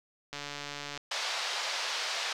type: click train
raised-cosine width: 0.2 ms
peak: -21 dBFS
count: 94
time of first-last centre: 0.33-0.976 s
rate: 144 Hz
type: band-pass noise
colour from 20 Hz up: white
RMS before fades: -34 dBFS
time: 1.11-2.33 s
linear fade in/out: 5 ms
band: 540 to 5300 Hz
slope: 24 dB/octave
effects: none